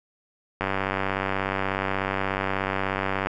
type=click train; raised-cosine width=0.5 ms; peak=-10 dBFS; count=258; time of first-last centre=0.61-3.27 s; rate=96.6 Hz; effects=none